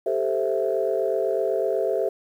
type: chord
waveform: sine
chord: A minor seventh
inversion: third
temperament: equal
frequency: 392 / 440 / 523.3 / 659.3 Hz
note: G4 / A4 / C5 / E5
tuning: 0 / 0 / 0 / 0 cents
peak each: -26 dBFS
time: 0.06-2.09 s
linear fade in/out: 5 ms
effects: tanh soft clip ceiling -11 dBFS + 9-bit

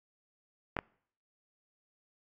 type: clicks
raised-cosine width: 0.5 ms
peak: -17 dBFS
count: 2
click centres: 0.767 / 0.789 s
effects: noise-tail reverb RT60 0.6 s tail -25 dB re dry + AAC 48 kbps

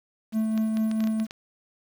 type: tone with tremolo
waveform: triangle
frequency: 219.5 Hz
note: A3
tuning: 4 cents flat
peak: -19 dBFS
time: 0.32-1.27 s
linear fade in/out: 50 ms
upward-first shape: sine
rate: 4.5 Hz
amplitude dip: 30%
type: clicks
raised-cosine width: 0.2 ms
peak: -21 dBFS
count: 8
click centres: 0.577 / 0.771 / 0.914 / 1.005 / 1.04 / 1.073 / 1.2 / 1.309 s
effects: 8-bit

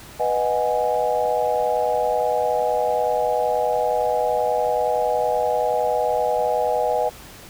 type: chord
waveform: sine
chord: G# minor seventh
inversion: first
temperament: equal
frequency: 493.9 / 622.3 / 740 / 830.6 Hz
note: B4 / D#5 / F#5 / G#5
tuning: 0 / 0 / 0 / 0 cents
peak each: -23 / -23 / -25 / -24 dBFS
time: 0.19-7.1 s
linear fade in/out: 20 ms
effects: pink hiss -42 dBFS RMS until 7.49 s

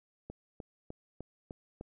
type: click train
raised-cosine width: 2 ms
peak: -29 dBFS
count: 6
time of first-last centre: 0.3-1.811 s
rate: 3.31 Hz
effects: none

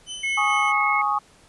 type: tone with tremolo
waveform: sawtooth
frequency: 3033 Hz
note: F#7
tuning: 42 cents sharp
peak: -27 dBFS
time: 0.06-0.73 s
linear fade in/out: 50 ms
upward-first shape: sine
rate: 4.7 Hz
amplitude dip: 40%
type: tone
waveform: sine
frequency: 2179 Hz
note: C#7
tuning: 30 cents flat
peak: -22 dBFS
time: 0.23-1.02 s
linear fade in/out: 10 ms
type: chord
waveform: sine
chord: Ab suspended fourth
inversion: none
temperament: just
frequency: 830.6 / 1107.5 / 1245.9 Hz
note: Ab5 / Db6 / Eb6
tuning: 0 / -2 / +2 cents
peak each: -24 dBFS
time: 0.37-1.19 s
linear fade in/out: 10 ms
effects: pink hiss -54 dBFS RMS until 1.48 s + resampled to 24000 Hz

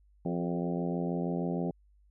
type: harmonic tone with a mistuned harmonic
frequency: 86.4 Hz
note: F2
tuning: 18 cents flat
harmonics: 2 / 3 / 4 / 5 / 6 / 7 / 8 / 9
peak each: -32 / -36 / -38 / -40 / -42 / -43 / -44 / -45 dBFS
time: 0.25-1.71 s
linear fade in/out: 5 ms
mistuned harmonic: 4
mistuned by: +40 cents
effects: added 50 Hz sine -60 dBFS peak until 2.1 s

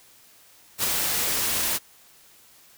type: noise with ADSR envelope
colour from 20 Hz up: white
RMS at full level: -22 dBFS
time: 0.78-1.79 s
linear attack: 57 ms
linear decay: 4 ms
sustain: -3 dB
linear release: 31 ms
effects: white hiss -54 dBFS RMS until 2.77 s

